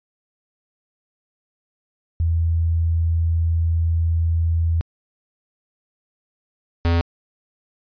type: tone pair in turn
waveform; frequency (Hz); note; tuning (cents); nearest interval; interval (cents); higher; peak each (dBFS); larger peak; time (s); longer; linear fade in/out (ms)
sine / square; 82.8 / 84.69; E2 / E2; +8 / +47; unison; 39; second; -16; neither; 2.2-4.81 / 6.85-7.01; first; 0
effects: resampled to 11025 Hz